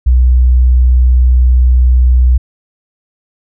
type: tone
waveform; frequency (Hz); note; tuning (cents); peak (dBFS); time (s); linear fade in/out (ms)
sine; 62.3; B1; +16; -4; 0.06-2.38; 10
effects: none